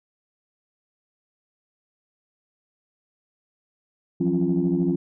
sine tone cluster, 169.6 / 182.6 / 271.4 / 346 Hz, E3 / F#3 / C#4 / F4, +50 / -23 / -36 / -16 cents, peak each -24 dBFS, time 4.2-4.96 s, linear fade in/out 10 ms, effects tanh soft clip ceiling -12 dBFS

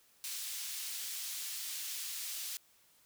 pink high-pass noise, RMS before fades -41 dBFS, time 0.24-2.57 s, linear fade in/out 0 ms, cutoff 3800 Hz, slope 12 dB/octave, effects white hiss -67 dBFS RMS until 3.05 s

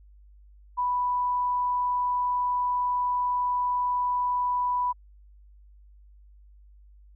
sine tone, 987.8 Hz, B5, in tune, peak -23 dBFS, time 0.77-4.93 s, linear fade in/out 20 ms, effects added 50 Hz sine -50 dBFS peak until 7.15 s

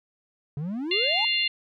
triangle exponential sweep, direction up, 136.5 to 927 Hz, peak -26 dBFS, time 0.57-1.25 s, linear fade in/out 2 ms
harmonic tone, 698.5 Hz, F5, in tune, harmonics 3 / 4 / 5 / 6, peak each -29 / -24 / -31 / -29 dBFS, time 0.91-1.48 s, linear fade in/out 5 ms
effects none

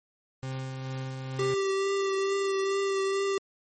40% pulse tone with tremolo, 131.8 Hz, C3, 13 cents sharp, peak -31 dBFS, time 0.43-1.54 s, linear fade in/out 0 ms, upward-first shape sine, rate 2.3 Hz, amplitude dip 30%
square tone with vibrato, 391.5 Hz, G4, 2 cents flat, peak -26 dBFS, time 1.39-3.38 s, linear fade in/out 2 ms, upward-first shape triangle, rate 2.3 Hz, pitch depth 19 cents each way
effects MP3 32 kbps

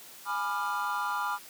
triangle chord, G# diminished seventh, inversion none, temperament equal with one note detuned, 830.6 / 987.8 / 1195.9 / 1396.9 Hz, G#5 / B5 / D6 / F6, 0 / 0 / +31 / 0 cents, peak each -34 / -32 / -32 / -33 dBFS, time 0.25-1.39 s, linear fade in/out 50 ms, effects white hiss -49 dBFS RMS until 1.49 s + high-pass 150 Hz 12 dB/octave

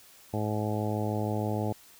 harmonic tone, 106.3 Hz, G#2, 41 cents sharp, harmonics 1 / 2 / 3 / 4 / 5 / 6 / 7 / 8, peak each -31 / -34 / -36 / -37 / -38 / -39 / -39 / -40 dBFS, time 0.33-1.73 s, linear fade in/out 10 ms, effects white hiss -55 dBFS RMS until 1.99 s

